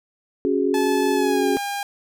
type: chord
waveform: sine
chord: C# suspended fourth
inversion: none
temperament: equal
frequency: 277.2 / 370 / 415.3 Hz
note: C#4 / F#4 / G#4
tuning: 0 / 0 / 0 cents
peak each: -22 dBFS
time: 0.45-1.57 s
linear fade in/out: 0 ms
type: tone with pitch glide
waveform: sawtooth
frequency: 864 to 806.1 Hz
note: A5 to G5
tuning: -32 to +48 cents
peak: -21 dBFS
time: 0.74-1.83 s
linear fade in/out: 2 ms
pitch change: -120 cents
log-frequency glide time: 1.14-1.47 s
effects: none